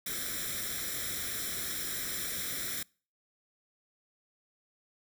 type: noise with comb filter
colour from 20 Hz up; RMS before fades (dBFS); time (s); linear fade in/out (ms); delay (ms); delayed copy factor
white; -36; 0.06-2.83; 5; 0.54; +0.8
effects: noise-tail reverb RT60 0.4 s tail -26 dB re dry